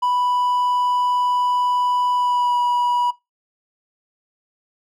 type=tone with pitch glide; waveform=triangle; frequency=987.8 to 973.6 Hz; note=B5 to B5; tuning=0 to -25 cents; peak=-15 dBFS; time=0.02-3.11 s; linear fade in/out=10 ms; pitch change=-25 cents; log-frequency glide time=2.15-2.58 s; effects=noise-tail reverb RT60 0.2 s tail -20 dB re dry